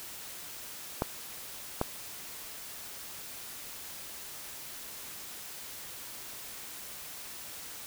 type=clicks; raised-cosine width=1 ms; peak=-13 dBFS; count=2; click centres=1.021 / 1.814 s; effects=white hiss -44 dBFS RMS until 7.86 s